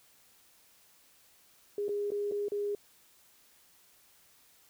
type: tone with dropouts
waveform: sine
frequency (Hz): 409.6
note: G#4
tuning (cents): -24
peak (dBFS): -30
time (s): 1.78-2.75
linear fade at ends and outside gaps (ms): 2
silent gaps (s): 1.883-1.891 / 2.105-2.118 / 2.313-2.32 / 2.484-2.519
effects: white hiss -63 dBFS RMS until 4.69 s

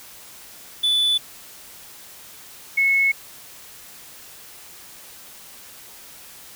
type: tone pair in turn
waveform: triangle / sine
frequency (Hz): 3479 / 2192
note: A7 / C#7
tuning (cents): -20 / -20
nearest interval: minor sixth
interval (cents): 800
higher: first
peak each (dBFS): -15 / -15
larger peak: neither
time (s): 0.83-1.18 / 2.77-3.12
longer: neither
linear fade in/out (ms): 10
effects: white hiss -43 dBFS RMS until 6.55 s

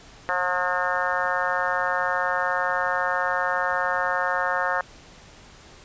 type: harmonic tone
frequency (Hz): 180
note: F#3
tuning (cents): -47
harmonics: 3 / 4 / 5 / 6 / 7 / 8 / 9 / 10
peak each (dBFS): -30 / -30 / -30 / -30 / -30 / -30 / -30 / -30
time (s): 0.29-4.81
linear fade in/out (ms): 0
effects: pink hiss -48 dBFS RMS until 5.84 s + resampled to 16000 Hz

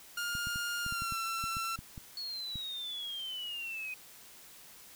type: tone with pitch glide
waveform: sawtooth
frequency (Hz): 1413 to 1346.1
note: F6 to E6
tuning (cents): +20 to +36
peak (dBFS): -30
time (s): 0.17-1.76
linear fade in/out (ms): 5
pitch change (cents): -84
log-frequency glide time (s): 0.82-1.16
type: clicks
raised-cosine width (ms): 5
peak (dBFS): -31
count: 12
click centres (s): 0.352 / 0.471 / 0.559 / 0.864 / 0.924 / 1.021 / 1.123 / 1.44 / 1.569 / 1.79 / 1.978 / 2.557
type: exponential sweep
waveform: sine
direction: down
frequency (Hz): 4400 to 2492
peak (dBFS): -37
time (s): 2.17-3.94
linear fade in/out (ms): 2
effects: white hiss -54 dBFS RMS until 4.95 s

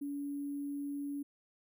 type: tone with sample-and-hold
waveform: sine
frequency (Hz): 284.5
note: C#4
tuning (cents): +45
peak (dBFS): -36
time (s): 0.01-1.23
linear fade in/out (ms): 10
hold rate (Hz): 11025
effects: none

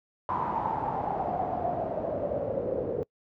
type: noise with low-pass filter sweep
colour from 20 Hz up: pink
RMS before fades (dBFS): -30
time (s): 0.29-3.03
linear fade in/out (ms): 0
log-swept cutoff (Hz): 1000 to 480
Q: 8.1
effects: noise-tail reverb RT60 0.1 s tail -25 dB re dry + high-pass 100 Hz 12 dB/octave

